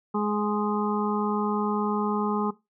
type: harmonic tone with a mistuned harmonic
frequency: 209.1 Hz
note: G#3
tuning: 12 cents sharp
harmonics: 1 / 2 / 4 / 5 / 6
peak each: -26 / -29 / -32 / -33 / -34 dBFS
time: 0.14-2.51 s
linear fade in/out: 10 ms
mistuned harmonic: 6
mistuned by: -18 cents
effects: noise-tail reverb RT60 0.2 s tail -17 dB re dry